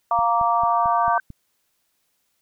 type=chord; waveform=sine; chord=Bb major; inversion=second; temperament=just; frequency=699.2 / 932.3 / 1165.4 Hz; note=F5 / Bb5 / D6; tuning=+2 / 0 / -14 cents; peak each=-21 dBFS; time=0.11-1.18 s; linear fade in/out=2 ms
type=click train; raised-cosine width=5 ms; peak=-25 dBFS; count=6; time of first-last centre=0.19-1.304 s; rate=4.49 Hz
type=tone with exponential growth; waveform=sine; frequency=1540 Hz; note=G6; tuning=31 cents flat; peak=-25 dBFS; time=0.37-1.2 s; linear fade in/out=2 ms; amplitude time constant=180 ms
effects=white hiss -70 dBFS RMS until 2.41 s